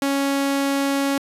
sawtooth tone, 277.2 Hz, C#4, in tune, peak -15 dBFS, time 0.02-1.18 s, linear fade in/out 2 ms, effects resampled to 32000 Hz

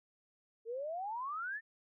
sine exponential sweep, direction up, 440 to 1829 Hz, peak -37 dBFS, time 0.65-1.61 s, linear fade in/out 50 ms, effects none

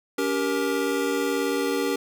square chord, G diminished, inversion second, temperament just, 282.2 / 392 / 470.4 Hz, Db4 / G4 / Bb4, +31 / 0 / +16 cents, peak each -28 / -28 / -28 dBFS, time 0.18-1.96 s, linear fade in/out 5 ms, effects none

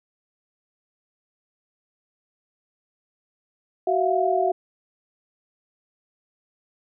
sine tone cluster, 375.2 / 668 / 709 Hz, F#4 / E5 / F5, +24 / +23 / +26 cents, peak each -23 dBFS, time 3.87-4.52 s, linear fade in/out 5 ms, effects none

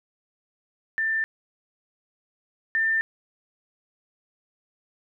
sine tone pair in turn, 1783 / 1792.6 Hz, A6 / A6, +22 / +32 cents, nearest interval unison, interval 10 cents, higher second, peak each -22 / -20 dBFS, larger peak second, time 0.98-1.24 / 2.75-3.01 s, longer neither, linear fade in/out 0 ms, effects none

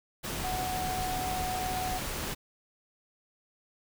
sine tone in noise, 740 Hz, F#5, in tune, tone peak -32 dBFS, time 0.43-1.99 s, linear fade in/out 20 ms, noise pink, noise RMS -35 dBFS, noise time 0.23-2.35 s, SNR 0 dB, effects none

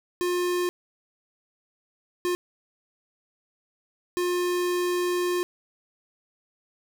square tone bursts at uneven times, 355.8 Hz, F4, 32 cents sharp, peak -24 dBFS, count 3, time 0.21-0.69 / 2.25-2.35 / 4.17-5.43 s, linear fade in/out 0 ms, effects 11-bit

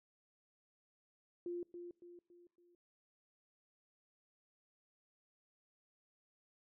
sine tone with echo, 349.2 Hz, F4, in tune, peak -39 dBFS, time 1.46-1.63 s, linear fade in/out 2 ms, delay 280 ms, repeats 4, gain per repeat -7 dB, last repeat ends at 2.75 s, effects noise-tail reverb RT60 0.8 s tail -24 dB re dry

